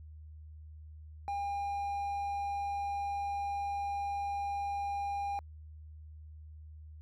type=tone; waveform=triangle; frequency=805 Hz; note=G5; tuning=46 cents sharp; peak=-31 dBFS; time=1.28-5.39 s; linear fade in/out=0 ms; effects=added 77 Hz sine -47 dBFS peak until 7.01 s